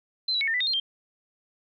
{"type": "tone with pitch steps", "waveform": "sine", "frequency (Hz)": [4083, 3920, 2211, 1813, 1985, 3686, 4189, 3171], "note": ["C8", "B7", "C#7", "A#6", "B6", "A#7", "C8", "G7"], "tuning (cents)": [-43, -14, -5, -49, 8, -20, 1, 19], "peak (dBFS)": -23, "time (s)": [0.28, 0.8], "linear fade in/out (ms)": 5, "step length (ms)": 65, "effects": []}